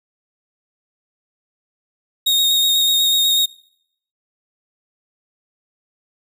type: tone with vibrato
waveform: 40% pulse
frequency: 3729 Hz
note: A#7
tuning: in tune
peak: -12 dBFS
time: 2.26-3.46 s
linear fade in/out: 10 ms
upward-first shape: square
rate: 8.1 Hz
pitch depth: 17 cents each way
effects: noise-tail reverb RT60 0.7 s tail -24 dB re dry